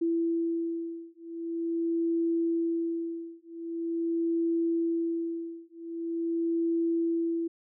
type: beating tone pair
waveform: sine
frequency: 333.4 / 333.84 Hz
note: E4 / E4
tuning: +20 / +22 cents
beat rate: 0.44 Hz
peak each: -30 dBFS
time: 0.01-7.48 s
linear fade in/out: 10 ms
effects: none